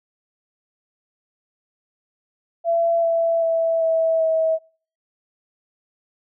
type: tone with pitch steps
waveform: sine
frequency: 673 / 665.7 / 658.4 / 651.2 / 644.1 Hz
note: E5 / E5 / E5 / E5 / E5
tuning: +36 / +17 / -2 / -21 / -40 cents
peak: -16 dBFS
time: 2.64-4.59 s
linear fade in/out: 50 ms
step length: 390 ms
effects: noise-tail reverb RT60 0.5 s tail -26 dB re dry